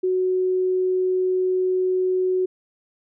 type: tone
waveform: sine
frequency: 370 Hz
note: F#4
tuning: in tune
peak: -18 dBFS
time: 0.03-2.46 s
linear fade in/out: 10 ms
effects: none